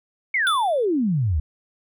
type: exponential sweep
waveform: sine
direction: down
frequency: 2250 to 69.3 Hz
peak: -18 dBFS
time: 0.34-1.4 s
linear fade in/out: 5 ms
type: tone with exponential decay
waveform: square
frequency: 3484 Hz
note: A7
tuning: 18 cents flat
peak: -20 dBFS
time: 0.47-0.85 s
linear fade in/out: 0 ms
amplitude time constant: 81 ms
effects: none